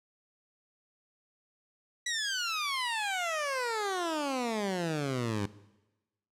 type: exponential sweep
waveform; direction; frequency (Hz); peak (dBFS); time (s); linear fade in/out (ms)
15% pulse; down; 1971 to 98; -24; 2.06-5.46; 5
effects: noise-tail reverb RT60 1.0 s tail -18 dB re dry + low-pass 9000 Hz 12 dB/octave